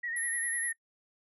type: tone with vibrato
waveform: sine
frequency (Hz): 1882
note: A#6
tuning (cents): +16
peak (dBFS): -33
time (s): 0.03-0.73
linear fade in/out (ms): 10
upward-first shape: sine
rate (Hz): 10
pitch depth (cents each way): 54
type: tone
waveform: sine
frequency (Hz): 11000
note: F9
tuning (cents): -27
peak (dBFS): -33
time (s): 0.16-0.72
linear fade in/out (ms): 10
effects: noise-tail reverb RT60 0.1 s tail -21 dB re dry